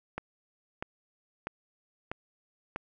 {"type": "click train", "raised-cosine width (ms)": 0.5, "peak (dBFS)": -19, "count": 5, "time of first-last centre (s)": [0.18, 2.761], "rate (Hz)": 1.55, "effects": []}